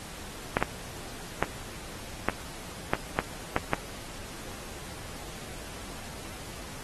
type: clicks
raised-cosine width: 0.5 ms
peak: -8 dBFS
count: 8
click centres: 0.569 / 0.626 / 1.426 / 2.286 / 2.935 / 3.189 / 3.564 / 3.734 s
effects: pink hiss -43 dBFS RMS until 6.83 s + AAC 32 kbps